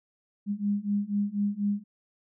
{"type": "beating tone pair", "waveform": "sine", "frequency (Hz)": [201.7, 205.8], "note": ["G3", "G#3"], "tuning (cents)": [50, -16], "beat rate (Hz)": 4.1, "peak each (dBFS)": [-29, -28], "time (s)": [0.46, 1.84], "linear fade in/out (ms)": 50, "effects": []}